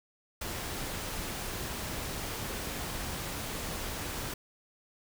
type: noise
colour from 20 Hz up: pink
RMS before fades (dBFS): -37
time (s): 0.41-4.34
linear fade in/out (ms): 5
effects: none